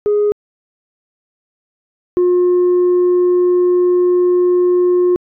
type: tone pair in turn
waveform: sine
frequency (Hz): 415.3 / 357.7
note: G#4 / F4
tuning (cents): 0 / +41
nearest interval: minor third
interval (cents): 259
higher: first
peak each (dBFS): -9 / -7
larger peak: second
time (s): 0.06-0.32 / 2.17-5.16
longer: second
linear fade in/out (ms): 0
effects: tanh soft clip ceiling -8 dBFS